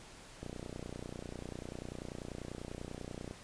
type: click train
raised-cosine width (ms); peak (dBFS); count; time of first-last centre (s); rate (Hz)
2; -29; 88; 0.43-3.311; 30.2
effects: pink hiss -54 dBFS RMS until 3.43 s + resampled to 22050 Hz